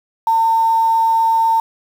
sine tone with quantisation, 904 Hz, A5, 47 cents sharp, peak -11 dBFS, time 0.27-1.6 s, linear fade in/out 2 ms, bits 6, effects none

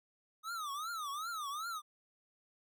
square tone with vibrato, 1244.5 Hz, D#6, in tune, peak -39 dBFS, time 0.43-1.82 s, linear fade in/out 50 ms, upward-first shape triangle, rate 2.6 Hz, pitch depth 230 cents each way, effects none

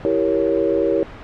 sine chord, E diminished seventh, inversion none, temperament equal, 329.6 / 392 / 466.2 / 554.4 Hz, E4 / G4 / Bb4 / Db5, 0 / 0 / 0 / 0 cents, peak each -21 dBFS, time 0.05-1.03 s, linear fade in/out 0 ms, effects pink hiss -36 dBFS RMS until 1.23 s + low-pass 2000 Hz 12 dB/octave

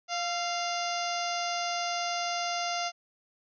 harmonic tone with a mistuned harmonic, 698.5 Hz, F5, in tune, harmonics 1 / 2 / 3 / 4 / 5 / 6 / 7 / 8 / 9, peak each -32 / -37 / -39 / -39 / -42 / -44 / -39 / -43 / -42 dBFS, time 0.08-2.92 s, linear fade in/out 50 ms, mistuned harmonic 2, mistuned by -36 cents, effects none

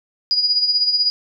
sine tone with tremolo, 4900 Hz, D#8, 27 cents flat, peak -12 dBFS, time 0.31-1.1 s, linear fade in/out 0 ms, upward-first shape sine, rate 16 Hz, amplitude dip 60%, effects none

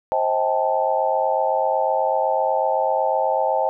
sine chord, A half-diminished seventh, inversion first, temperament just, 528 / 633.6 / 792 / 880 Hz, C5 / Eb5 / G5 / A5, +16 / +31 / +18 / 0 cents, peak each -23 dBFS, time 0.12-3.69 s, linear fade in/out 0 ms, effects none

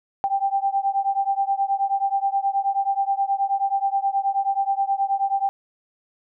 sine beating tone pair, 784 / 793.4 Hz, G5 / G5, 0 / +21 cents, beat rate 9.4 Hz, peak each -22 / -23 dBFS, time 0.24-5.49 s, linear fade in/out 0 ms, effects none

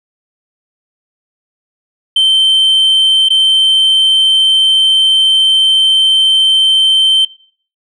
sine tone with dropouts, 3107 Hz, G7, 16 cents flat, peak -4 dBFS, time 2.16-7.25 s, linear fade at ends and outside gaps 5 ms, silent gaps 3.287-3.303 s, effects noise-tail reverb RT60 0.5 s tail -22 dB re dry + tanh soft clip ceiling -5 dBFS

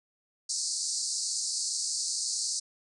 pink band-pass noise, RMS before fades -32 dBFS, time 0.49-2.6 s, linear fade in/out 10 ms, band 4300 to 9200 Hz, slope 96 dB/octave, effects none

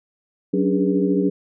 sine tone cluster, 187 / 279.6 / 293.3 / 408.1 / 482.7 Hz, F#3 / C#4 / D4 / G#4 / B4, +19 / +15 / -2 / -30 / -40 cents, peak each -21 / -22 / -23 / -22 / -29 dBFS, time 0.53-1.3 s, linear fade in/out 10 ms, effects none

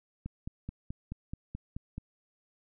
click train, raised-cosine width 5 ms, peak -25 dBFS, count 9, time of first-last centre 0.26-1.98 s, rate 4.65 Hz, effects none

